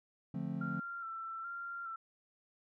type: chord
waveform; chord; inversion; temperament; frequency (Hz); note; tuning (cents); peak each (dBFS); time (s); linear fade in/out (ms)
triangle; D minor seventh; none; just; 146.83 / 176.2 / 220.2 / 264.3; D3 / F3 / A3 / C4; 0 / +16 / +2 / +18; -40 / -38 / -40 / -42; 0.34-0.8; 5
type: tone with vibrato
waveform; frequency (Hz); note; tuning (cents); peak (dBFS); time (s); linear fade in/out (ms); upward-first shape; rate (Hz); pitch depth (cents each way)
sine; 1361; F6; -45; -40; 0.61-1.96; 5; square; 1.2; 31
effects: none